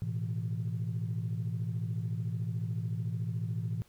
sine chord, A suspended second, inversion none, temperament just, 110 / 123.75 / 165 Hz, A2 / B2 / E3, 0 / +4 / +2 cents, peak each -33 / -36 / -36 dBFS, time 0.02-3.82 s, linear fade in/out 0 ms, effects tanh soft clip ceiling -25 dBFS + pink hiss -65 dBFS RMS until 3.88 s

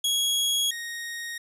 sawtooth tone pair in turn, 3322 / 1867.9 Hz, G#7 / A#6, 0 / +3 cents, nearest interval minor seventh, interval 997 cents, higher first, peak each -19 / -29 dBFS, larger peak first, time 0.04-0.71 / 0.71-1.38 s, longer neither, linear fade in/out 5 ms, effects resampled to 32000 Hz

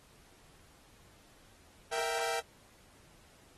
sawtooth chord, E diminished, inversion second, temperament equal, 466.2 / 659.3 / 784 Hz, Bb4 / E5 / G5, 0 / 0 / 0 cents, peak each -33 dBFS, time 1.91-2.41 s, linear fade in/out 20 ms, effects pink hiss -62 dBFS RMS until 3.57 s + AAC 32 kbps

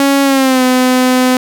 sawtooth tone with pitch glide, 277.2 to 254.2 Hz, C#4 to C4, 0 to -50 cents, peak -4 dBFS, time 0-1.37 s, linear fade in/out 2 ms, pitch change -150 cents, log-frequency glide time 0.23-0.63 s, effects none

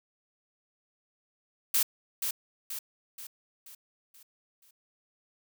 blue noise with echo, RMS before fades -25 dBFS, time 1.74-1.83 s, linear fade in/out 5 ms, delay 480 ms, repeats 6, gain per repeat -6 dB, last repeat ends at 4.71 s, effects none

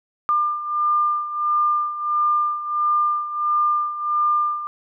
sine beating tone pair, 1199 / 1200.5 Hz, D6 / D6, +36 / +38 cents, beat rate 1.5 Hz, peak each -19 / -24 dBFS, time 0.29-4.67 s, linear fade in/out 0 ms, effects none

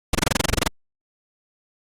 pink noise bursts, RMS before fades -17 dBFS, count 13, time 0.13-0.678 s, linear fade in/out 5 ms, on 20 ms, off 24 ms, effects low-pass 10000 Hz 12 dB/octave + Opus 48 kbps

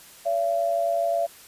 sine tone pair together, 570 / 677.8 Hz, C#5 / E5, +48 / +48 cents, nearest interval minor third, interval 300 cents, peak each -27 / -22 dBFS, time 0.25-1.27 s, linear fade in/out 20 ms, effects white hiss -48 dBFS RMS until 1.47 s + resampled to 32000 Hz

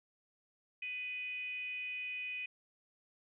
sine tone with frequency modulation, 2489 Hz, D#7, in tune, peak -38 dBFS, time 0.82-2.46 s, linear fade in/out 5 ms, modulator 485 Hz, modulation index 0.41, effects none

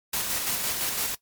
white noise with tremolo, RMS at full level -27 dBFS, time 0.13-1.15 s, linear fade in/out 5 ms, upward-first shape square, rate 5.9 Hz, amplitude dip 30%, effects noise-tail reverb RT60 0.1 s tail -18 dB re dry + MP3 96 kbps

